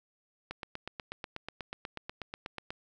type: click train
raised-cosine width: 0.3 ms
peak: -22 dBFS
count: 19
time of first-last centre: 0.51-2.705 s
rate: 8.2 Hz
effects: none